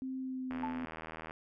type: tone with pitch glide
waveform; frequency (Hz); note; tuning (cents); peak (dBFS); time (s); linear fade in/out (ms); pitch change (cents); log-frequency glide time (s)
sine; 261.6 to 253.6; C4 to B3; 0 to +46; -36; 0.02-0.85; 0; -54; 0.19-0.73
type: click train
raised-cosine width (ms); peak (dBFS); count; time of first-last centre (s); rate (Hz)
0.5; -28; 65; 0.51-1.309; 80.1
type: tone with exponential decay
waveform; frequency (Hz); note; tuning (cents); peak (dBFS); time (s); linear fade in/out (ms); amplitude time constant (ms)
sine; 880; A5; 0; -33; 0.63-0.85; 5; 47
effects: none